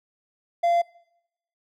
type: tone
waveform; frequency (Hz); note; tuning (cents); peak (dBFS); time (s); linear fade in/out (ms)
triangle; 688; F5; -26; -16; 0.63-0.82; 10
effects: noise-tail reverb RT60 0.8 s tail -22 dB re dry